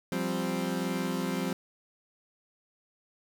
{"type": "chord", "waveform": "30% pulse", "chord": "F suspended second", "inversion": "none", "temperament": "equal", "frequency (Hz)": [174.61, 196, 261.6], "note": ["F3", "G3", "C4"], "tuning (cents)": [0, 0, 0], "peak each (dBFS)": -31, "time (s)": [0.12, 1.53], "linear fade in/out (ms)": 2, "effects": []}